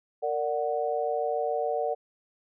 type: chord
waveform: sine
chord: Bb augmented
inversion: none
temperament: equal with one note detuned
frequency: 460.3 / 587.3 / 740 Hz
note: Bb4 / D5 / F#5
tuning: -22 / 0 / 0 cents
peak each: -30 dBFS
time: 0.22-1.95 s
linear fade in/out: 20 ms
effects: none